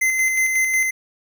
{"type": "tone with tremolo", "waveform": "square", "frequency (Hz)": 2062, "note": "C7", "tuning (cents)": -26, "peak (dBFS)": -16, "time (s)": [0.01, 0.91], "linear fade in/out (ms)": 10, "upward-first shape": "square", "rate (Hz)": 5.5, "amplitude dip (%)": 35, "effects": []}